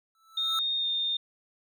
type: tone with exponential growth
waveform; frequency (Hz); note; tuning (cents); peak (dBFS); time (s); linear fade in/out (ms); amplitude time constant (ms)
square; 1318.5; E6; 0; -29; 0.15-0.59; 1; 94
type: tone with pitch glide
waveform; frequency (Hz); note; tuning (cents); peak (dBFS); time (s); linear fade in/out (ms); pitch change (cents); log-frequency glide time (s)
sine; 3685 to 3641; A#7 to A#7; -21 to -41; -26; 0.37-1.17; 5; -20; 0.77-0.87
effects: none